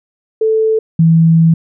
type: tone pair in turn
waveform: sine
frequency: 440 / 163.82 Hz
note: A4 / E3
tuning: 0 / -10 cents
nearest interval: octave + perfect fourth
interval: 1710 cents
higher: first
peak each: -9 / -5 dBFS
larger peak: second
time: 0.41-0.79 / 0.99-1.54 s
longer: second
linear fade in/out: 5 ms
effects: none